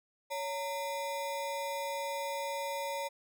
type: ring-modulated tone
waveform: square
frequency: 740 Hz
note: F#5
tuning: in tune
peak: -32 dBFS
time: 0.3-3.09 s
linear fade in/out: 20 ms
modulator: 181 Hz
effects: none